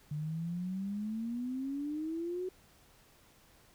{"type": "exponential sweep", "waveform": "sine", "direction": "up", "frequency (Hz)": [146.83, 374.2], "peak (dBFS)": -34, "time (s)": [0.11, 2.49], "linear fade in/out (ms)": 5, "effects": ["pink hiss -63 dBFS RMS until 3.74 s"]}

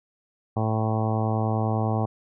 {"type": "harmonic tone", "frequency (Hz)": 110, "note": "A2", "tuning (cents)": 0, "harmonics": [1, 2, 3, 4, 5, 6, 7, 8, 9, 10], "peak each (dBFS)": [-24, -29, -34, -34, -35, -34, -31, -38, -38, -39], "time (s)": [0.56, 2.06], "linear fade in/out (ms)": 10, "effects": []}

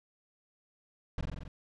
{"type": "noise with echo", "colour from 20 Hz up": "brown", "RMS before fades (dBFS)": -33, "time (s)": [1.18, 1.21], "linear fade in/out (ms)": 2, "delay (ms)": 45, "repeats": 6, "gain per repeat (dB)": -2, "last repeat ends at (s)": 1.48, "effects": ["low-pass 5000 Hz 12 dB/octave"]}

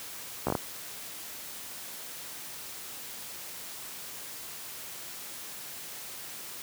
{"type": "slowing click train", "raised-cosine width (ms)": 1, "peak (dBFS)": -13, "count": 5, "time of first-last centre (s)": [0.47, 0.552], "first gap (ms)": 14, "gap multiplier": 1.26, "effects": ["white hiss -42 dBFS RMS until 6.62 s", "high-pass 80 Hz 12 dB/octave"]}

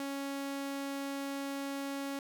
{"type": "tone", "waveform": "sawtooth", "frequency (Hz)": 277.2, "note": "C#4", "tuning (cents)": 0, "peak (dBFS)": -32, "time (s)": [0, 2.19], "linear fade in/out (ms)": 2, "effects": []}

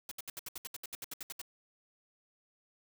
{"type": "noise bursts", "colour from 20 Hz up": "white", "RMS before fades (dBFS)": -42, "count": 15, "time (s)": [0.09, 1.416], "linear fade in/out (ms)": 2, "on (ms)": 24, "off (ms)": 69, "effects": []}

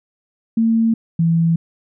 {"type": "tone pair in turn", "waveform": "sine", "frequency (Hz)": [226.4, 165.84], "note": ["A3", "E3"], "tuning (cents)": [50, 11], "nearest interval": "perfect fourth", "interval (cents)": 539, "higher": "first", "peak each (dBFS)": -12, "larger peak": "neither", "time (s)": [[0.57, 0.94], [1.19, 1.56]], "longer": "neither", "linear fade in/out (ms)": 5, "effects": []}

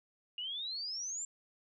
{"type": "exponential sweep", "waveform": "sine", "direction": "up", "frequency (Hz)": [2831, 7459], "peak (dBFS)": -37, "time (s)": [0.38, 1.25], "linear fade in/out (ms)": 2, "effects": []}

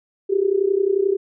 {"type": "tone with amplitude modulation", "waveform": "sine", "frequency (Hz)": 392, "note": "G4", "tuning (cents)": 0, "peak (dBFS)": -12, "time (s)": [0.29, 1.17], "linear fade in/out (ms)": 20, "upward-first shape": "sine", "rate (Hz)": 31.3, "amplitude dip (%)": 85, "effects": []}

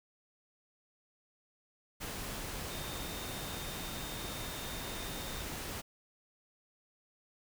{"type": "tone in noise", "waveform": "sine", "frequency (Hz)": 3659, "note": "A#7", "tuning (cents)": -33, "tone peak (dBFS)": -49, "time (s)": [2.69, 5.43], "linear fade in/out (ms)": 20, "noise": "pink", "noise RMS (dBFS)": -41, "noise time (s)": [2, 5.82], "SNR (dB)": -11, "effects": []}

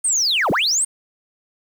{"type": "linear two-way sweep", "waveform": "sine", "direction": "down then up", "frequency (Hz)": [8910, 116.54, 8910], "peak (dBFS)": -14, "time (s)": [0.04, 0.85], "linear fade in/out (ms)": 10, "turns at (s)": 0.51, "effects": ["tanh soft clip ceiling -13 dBFS", "7-bit"]}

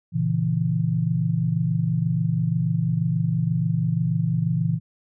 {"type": "chord", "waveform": "sine", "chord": "A# diminished", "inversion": "none", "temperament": "equal", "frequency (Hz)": [116.54, 138.59, 164.81], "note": ["A#2", "C#3", "E3"], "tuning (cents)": [0, 0, 0], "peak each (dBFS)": [-25, -26, -22], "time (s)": [0.12, 4.8], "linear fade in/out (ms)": 50, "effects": []}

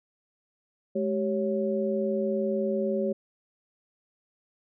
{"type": "tone cluster", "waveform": "sine", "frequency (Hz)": [211.6, 387.9, 554], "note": ["G#3", "G4", "C#5"], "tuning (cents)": [33, -18, -1], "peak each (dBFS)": -29, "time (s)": [0.95, 3.13], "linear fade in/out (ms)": 10, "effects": []}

